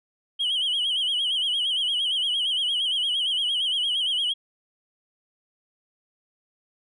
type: tone with vibrato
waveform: sine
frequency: 3099 Hz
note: G7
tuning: 21 cents flat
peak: -20 dBFS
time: 0.39-4.34 s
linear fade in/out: 20 ms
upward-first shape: sine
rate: 8.7 Hz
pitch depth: 110 cents each way
effects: tanh soft clip ceiling -20 dBFS